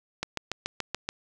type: click train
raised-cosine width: 0.2 ms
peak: -12 dBFS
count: 7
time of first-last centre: 0.23-1.09 s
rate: 6.98 Hz
effects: none